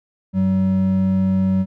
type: tone pair together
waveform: triangle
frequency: 94.8 / 189.6 Hz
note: F#2 / F#3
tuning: +43 / +43 cents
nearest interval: octave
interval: 1200 cents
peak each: -22 / -13 dBFS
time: 0.33-1.66 s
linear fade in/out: 50 ms
effects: none